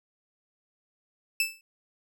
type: tone with exponential decay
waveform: sawtooth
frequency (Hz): 2637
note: E7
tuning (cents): 0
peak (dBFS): -17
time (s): 1.4-1.61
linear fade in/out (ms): 2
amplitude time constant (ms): 44
effects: none